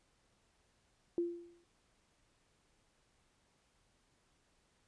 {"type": "tone with exponential decay", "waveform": "sine", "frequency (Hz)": 344.4, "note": "F4", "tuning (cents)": -24, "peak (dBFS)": -29, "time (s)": [1.18, 1.64], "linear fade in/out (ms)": 1, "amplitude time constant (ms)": 98, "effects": ["pink hiss -74 dBFS RMS until 4.87 s", "resampled to 22050 Hz"]}